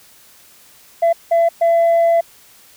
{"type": "tone bursts at uneven times", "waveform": "sine", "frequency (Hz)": 673, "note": "E5", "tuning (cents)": 36, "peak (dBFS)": -8, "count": 3, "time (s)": [[1.02, 1.13], [1.31, 1.49], [1.61, 2.21]], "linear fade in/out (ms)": 10, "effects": ["tanh soft clip ceiling -9 dBFS", "white hiss -47 dBFS RMS until 2.76 s"]}